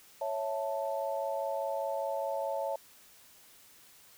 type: chord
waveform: sine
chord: A major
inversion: first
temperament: equal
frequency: 554.4 / 659.3 / 880 Hz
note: C#5 / E5 / A5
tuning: 0 / 0 / 0 cents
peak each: -34 / -36 / -37 dBFS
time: 0.21-2.76 s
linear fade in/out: 5 ms
effects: white hiss -58 dBFS RMS until 4.17 s